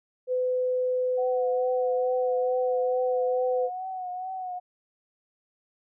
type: tone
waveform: sine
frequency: 505 Hz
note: B4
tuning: 39 cents sharp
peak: -23 dBFS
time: 0.27-3.7 s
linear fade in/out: 50 ms
type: tone with vibrato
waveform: sine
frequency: 740 Hz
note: F#5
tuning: in tune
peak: -31 dBFS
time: 1.17-4.6 s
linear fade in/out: 20 ms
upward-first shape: triangle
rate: 2.3 Hz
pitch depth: 50 cents each way
effects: none